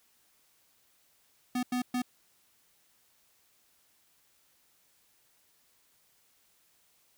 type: tone bursts at uneven times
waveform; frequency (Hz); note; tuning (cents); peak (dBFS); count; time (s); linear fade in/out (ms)
square; 248.5; B3; +11; -29; 3; 1.55-1.63 / 1.72-1.82 / 1.94-2.02; 5
effects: white hiss -68 dBFS RMS until 7.17 s